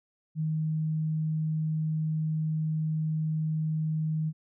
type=tone; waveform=sine; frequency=156.7 Hz; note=D#3; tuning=13 cents sharp; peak=-26 dBFS; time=0.35-4.33 s; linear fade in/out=50 ms; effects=none